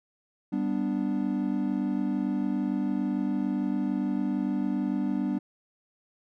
triangle chord, G major, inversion none, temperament equal, 196 / 246.9 / 293.7 Hz, G3 / B3 / D4, 0 / 0 / 0 cents, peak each -28 dBFS, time 0.52-5.39 s, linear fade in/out 10 ms, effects none

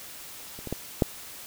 clicks, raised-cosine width 2 ms, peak -28 / -22 / -15 / -6 dBFS, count 4, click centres 0.59 / 0.673 / 0.726 / 1.022 s, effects white hiss -43 dBFS RMS until 1.46 s

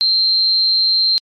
sine tone with amplitude modulation, 4145 Hz, C8, 17 cents flat, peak -9 dBFS, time 0.01-1.18 s, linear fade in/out 0 ms, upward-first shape sine, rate 242 Hz, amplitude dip 50%, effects MP3 64 kbps

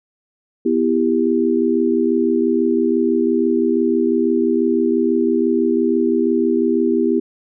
sine chord, E minor, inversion second, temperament just, 247.2 / 329.6 / 395.6 Hz, B3 / E4 / G4, +2 / 0 / +16 cents, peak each -18 dBFS, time 0.65-7.2 s, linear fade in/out 10 ms, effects none

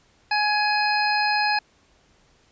harmonic tone, 838 Hz, G#5, 15 cents sharp, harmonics 1 / 2 / 3 / 5 / 6, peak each -22 / -25 / -27 / -29 / -30 dBFS, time 0.31-1.59 s, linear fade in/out 5 ms, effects pink hiss -60 dBFS RMS until 2.51 s + resampled to 16000 Hz

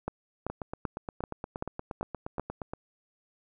two click trains, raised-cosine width 1 ms, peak -21 / -17 dBFS, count 20 / 7, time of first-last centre 0.5-2.735 / 0.08-2.397 s, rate 8.5 / 2.59 Hz, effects none

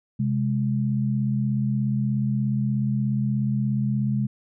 sine tone pair together, 130.81 / 207.6 Hz, C3 / G#3, 0 / 0 cents, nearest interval minor sixth, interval 800 cents, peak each -23 / -24 dBFS, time 0.19-4.27 s, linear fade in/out 10 ms, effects none

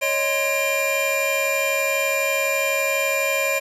square tone cluster, 552 / 624 / 1041 / 2386 Hz, C#5 / D#5 / C6 / D7, -7 / +5 / -9 / +27 cents, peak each -25 / -28 / -31 / -23 dBFS, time 0.01-3.6 s, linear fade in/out 20 ms, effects resampled to 32000 Hz + 8-bit

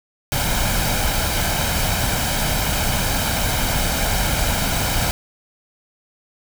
pink noise with comb filter, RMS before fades -20 dBFS, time 0.32-5.11 s, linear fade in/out 0 ms, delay 1.3 ms, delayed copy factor +0.55, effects none

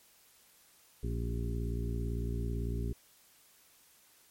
harmonic tone with a mistuned harmonic, 57.9 Hz, A#1, 11 cents flat, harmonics 1 / 2 / 3 / 4 / 5 / 6 / 7, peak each -34 / -37 / -44 / -43 / -47 / -48 / -45 dBFS, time 1.03-2.93 s, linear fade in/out 5 ms, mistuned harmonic 6, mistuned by +27 cents, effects white hiss -63 dBFS RMS until 4.3 s + MP3 64 kbps

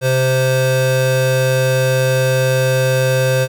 square tone pair together, 130.4 / 520.6 Hz, C3 / C5, -5 / -9 cents, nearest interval 2 octaves, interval 2396 cents, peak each -16 dBFS, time 0.01-3.48 s, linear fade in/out 50 ms, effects none

